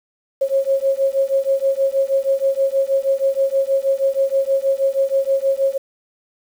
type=beating tone pair; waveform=sine; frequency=540 / 546.3 Hz; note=C#5 / C#5; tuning=-45 / -25 cents; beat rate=6.3 Hz; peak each=-18 dBFS; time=0.41-5.78 s; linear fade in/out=10 ms; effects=7-bit